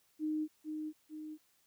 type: tone with echo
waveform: sine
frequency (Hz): 308.3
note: D#4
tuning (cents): -16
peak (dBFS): -32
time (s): 0.19-0.48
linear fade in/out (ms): 50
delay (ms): 450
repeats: 2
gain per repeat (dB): -5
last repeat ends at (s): 1.38
effects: white hiss -72 dBFS RMS until 1.66 s